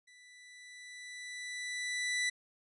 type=tone with level ramp; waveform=sawtooth; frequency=1980 Hz; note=B6; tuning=4 cents sharp; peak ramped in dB=-54 to -26 dBFS; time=0.07-2.3 s; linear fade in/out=10 ms; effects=resampled to 24000 Hz